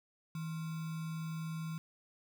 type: tone with sample-and-hold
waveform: sine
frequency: 161.5 Hz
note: E3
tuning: 35 cents flat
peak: -37 dBFS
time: 0.35-1.78 s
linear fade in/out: 2 ms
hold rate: 1225 Hz
effects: none